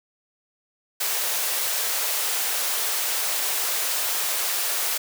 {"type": "high-pass noise", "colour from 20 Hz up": "white", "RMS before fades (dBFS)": -25, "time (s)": [1, 4.98], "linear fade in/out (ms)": 10, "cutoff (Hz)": 430, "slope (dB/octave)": 24, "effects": []}